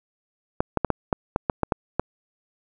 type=clicks; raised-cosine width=1 ms; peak=-6 dBFS; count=10; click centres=0.605 / 0.773 / 0.847 / 0.903 / 1.128 / 1.361 / 1.498 / 1.633 / 1.722 / 1.996 s; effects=none